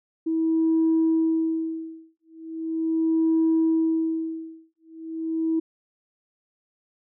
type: tone with tremolo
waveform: sine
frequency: 323.7 Hz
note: E4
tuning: 31 cents flat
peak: -16 dBFS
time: 0.26-5.6 s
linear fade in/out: 10 ms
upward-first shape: sine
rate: 0.39 Hz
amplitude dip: 100%
effects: tanh soft clip ceiling -14 dBFS